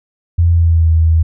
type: tone with pitch glide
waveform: sine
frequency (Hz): 85 to 81.07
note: F2 to E2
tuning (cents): -46 to -28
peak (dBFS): -7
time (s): 0.38-1.23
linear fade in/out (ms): 10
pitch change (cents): -82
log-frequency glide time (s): 0.51-0.9
effects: none